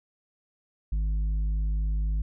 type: tone with tanh clipping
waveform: triangle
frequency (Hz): 51.91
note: G#1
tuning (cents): 0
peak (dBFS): -25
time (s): 0.92-2.22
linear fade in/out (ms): 5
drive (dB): 10
effects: none